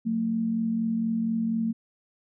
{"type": "tone pair together", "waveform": "sine", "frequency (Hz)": [182.12, 226.3], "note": ["F#3", "A3"], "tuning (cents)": [-27, 49], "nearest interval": "major third", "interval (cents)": 376, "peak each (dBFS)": [-33, -24], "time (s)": [0.05, 1.73], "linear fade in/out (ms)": 20, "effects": []}